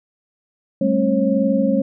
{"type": "tone cluster", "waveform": "sine", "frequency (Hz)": [196.6, 218.1, 270.1, 542], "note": ["G3", "A3", "C#4", "C#5"], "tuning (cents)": [5, -15, -45, -39], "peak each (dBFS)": -20, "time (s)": [0.81, 1.82], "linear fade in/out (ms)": 5, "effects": []}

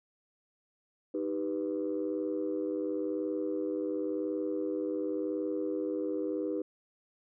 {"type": "chord", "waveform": "sine", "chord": "Eb augmented", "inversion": "none", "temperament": "equal", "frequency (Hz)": [311.1, 392, 493.9], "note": ["Eb4", "G4", "B4"], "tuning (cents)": [0, 0, 0], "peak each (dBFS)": [-33, -35, -35], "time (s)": [1.14, 6.62], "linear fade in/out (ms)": 5, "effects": ["tanh soft clip ceiling -23 dBFS"]}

